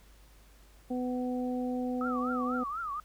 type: harmonic tone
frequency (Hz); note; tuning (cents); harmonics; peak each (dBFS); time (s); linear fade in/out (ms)
250.2; B3; +23; 1 / 2 / 3; -31 / -37 / -41; 0.9-2.64; 10
type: tone with vibrato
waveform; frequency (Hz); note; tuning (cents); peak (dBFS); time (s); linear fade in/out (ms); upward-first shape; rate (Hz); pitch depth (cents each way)
sine; 1244.5; D#6; 0; -33; 2.01-3; 2; triangle; 4.1; 220
effects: added 50 Hz sine -56 dBFS peak until 3.04 s + pink hiss -62 dBFS RMS until 3.04 s